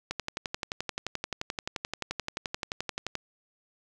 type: click train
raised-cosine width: 0.2 ms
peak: -14 dBFS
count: 36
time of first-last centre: 0.11-3.153 s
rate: 11.5 Hz
effects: none